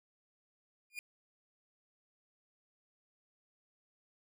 40% pulse tone with exponential growth, 2424 Hz, D#7, 46 cents flat, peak -35 dBFS, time 0.9-0.99 s, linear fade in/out 1 ms, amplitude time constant 18 ms, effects none

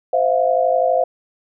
sine tone cluster, 516 / 652 / 704 Hz, C5 / E5 / F5, -24 / -19 / +14 cents, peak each -18 dBFS, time 0.13-1.04 s, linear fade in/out 5 ms, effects none

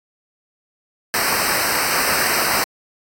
pink noise with comb filter, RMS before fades -19 dBFS, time 1.14-2.64 s, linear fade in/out 0 ms, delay 0.29 ms, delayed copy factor -1, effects AAC 64 kbps

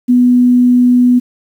sine tone, 246.9 Hz, B3, in tune, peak -5 dBFS, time 0.08-1.2 s, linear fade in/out 20 ms, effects 7-bit

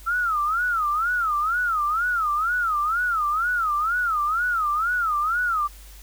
sine tone with vibrato, 1318.5 Hz, E6, in tune, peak -20 dBFS, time 0.06-5.68 s, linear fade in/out 20 ms, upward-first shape sine, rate 2.1 Hz, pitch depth 200 cents each way, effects added 49 Hz sine -42 dBFS peak until 6.02 s + white hiss -49 dBFS RMS until 6.02 s

